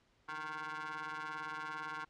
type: ring-modulated tone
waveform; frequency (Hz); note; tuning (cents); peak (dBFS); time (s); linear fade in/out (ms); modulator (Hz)
25% pulse; 156.1; D#3; +6; -34; 0.28-2.05; 10; 1240
effects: pink hiss -72 dBFS RMS until 2.09 s + low-pass 5000 Hz 12 dB/octave